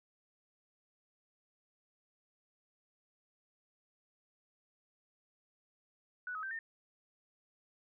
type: tone with pitch steps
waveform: sine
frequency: 1478 / 1272 / 1560 / 1817 Hz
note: F#6 / D#6 / G6 / A#6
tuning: -2 / +38 / -9 / -45 cents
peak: -38 dBFS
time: 6.27-6.59 s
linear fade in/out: 2 ms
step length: 80 ms
effects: none